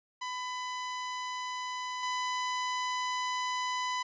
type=tone with level steps; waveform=sawtooth; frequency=1001 Hz; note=B5; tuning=23 cents sharp; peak=-31 / -27 dBFS; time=0.21-4.03 s; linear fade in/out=10 ms; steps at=2.03 s; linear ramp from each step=2 ms; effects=resampled to 16000 Hz

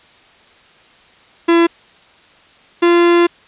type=tone pair in turn; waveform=45% pulse; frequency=337.7 / 345 Hz; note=E4 / F4; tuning=+42 / -21 cents; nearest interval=unison; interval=37 cents; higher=second; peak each=-8 dBFS; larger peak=neither; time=1.48-1.67 / 2.82-3.27 s; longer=second; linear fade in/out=10 ms; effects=white hiss -47 dBFS RMS until 3.47 s + resampled to 8000 Hz

